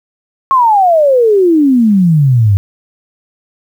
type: exponential sweep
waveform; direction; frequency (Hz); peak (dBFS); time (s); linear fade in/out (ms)
sine; down; 1100 to 95; -5; 0.51-2.57; 0
effects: 7-bit